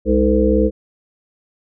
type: harmonic tone with a mistuned harmonic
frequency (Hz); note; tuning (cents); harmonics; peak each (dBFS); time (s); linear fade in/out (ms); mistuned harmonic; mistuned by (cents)
63.4; B1; +46; 1 / 3 / 5 / 7 / 8; -18 / -18 / -18 / -18 / -18; 0.05-0.71; 50; 3; +140
effects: none